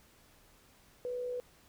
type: tone with amplitude modulation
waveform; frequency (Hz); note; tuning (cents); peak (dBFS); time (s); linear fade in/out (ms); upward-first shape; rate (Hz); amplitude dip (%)
sine; 493.9; B4; 0; -33; 1.05-1.4; 0; sine; 62.1; 30
effects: pink hiss -63 dBFS RMS until 1.68 s